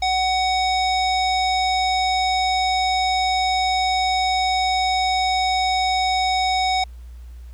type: tone with low-pass filter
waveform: square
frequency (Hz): 750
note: F#5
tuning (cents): +23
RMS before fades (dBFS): -20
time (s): 0.02-6.84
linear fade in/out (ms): 5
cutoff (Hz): 4800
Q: 2.9
effects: added 60 Hz sine -35 dBFS peak until 7.53 s + pink hiss -58 dBFS RMS until 7.53 s